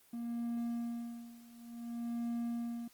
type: tone with tremolo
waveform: triangle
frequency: 235.1 Hz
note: A#3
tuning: 15 cents sharp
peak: -32 dBFS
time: 0.13-2.88 s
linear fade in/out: 5 ms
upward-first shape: sine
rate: 0.56 Hz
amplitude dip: 90%
effects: white hiss -65 dBFS RMS until 2.93 s + Opus 24 kbps